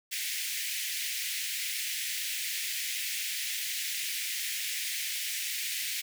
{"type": "high-pass noise", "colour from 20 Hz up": "pink", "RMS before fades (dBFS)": -34, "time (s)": [0.11, 6.02], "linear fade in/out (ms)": 20, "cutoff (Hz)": 1900, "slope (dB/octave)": 48, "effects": []}